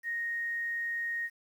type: tone with quantisation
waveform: sine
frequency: 1864.7 Hz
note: A#6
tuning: in tune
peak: -31 dBFS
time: 0.03-1.3 s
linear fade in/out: 50 ms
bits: 10
effects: none